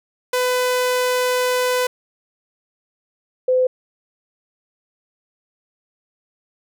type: tone pair in turn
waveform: sawtooth / sine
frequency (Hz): 501 / 510.1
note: B4 / C5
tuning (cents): +25 / -44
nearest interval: unison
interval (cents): 31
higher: second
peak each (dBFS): -13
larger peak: neither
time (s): 0.33-1.87 / 3.48-3.67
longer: first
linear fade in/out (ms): 5
effects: none